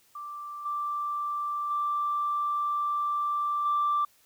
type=tone with level steps; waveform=sine; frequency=1174.7 Hz; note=D6; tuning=in tune; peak=-36 / -28 / -25 / -22 dBFS; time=0.15-4.05 s; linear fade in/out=5 ms; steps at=0.65 / 1.7 / 3.65 s; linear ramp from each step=10 ms; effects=tanh soft clip ceiling -19 dBFS + white hiss -63 dBFS RMS until 4.25 s